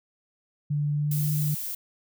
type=tone with pitch glide; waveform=sine; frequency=146.83 to 149.83 Hz; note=D3 to D3; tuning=0 to +35 cents; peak=-23 dBFS; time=0.7-1.55 s; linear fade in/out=10 ms; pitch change=+35 cents; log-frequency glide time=0.93-1.25 s
type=noise; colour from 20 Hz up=violet; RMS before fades=-33 dBFS; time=1.11-1.75 s; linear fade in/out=5 ms
effects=none